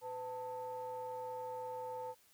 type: ring-modulated tone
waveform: triangle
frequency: 192.4 Hz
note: G3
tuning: 32 cents flat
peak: -35 dBFS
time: 0.01-2.15 s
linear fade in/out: 50 ms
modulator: 696 Hz
effects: tanh soft clip ceiling -31 dBFS + white hiss -68 dBFS RMS until 2.33 s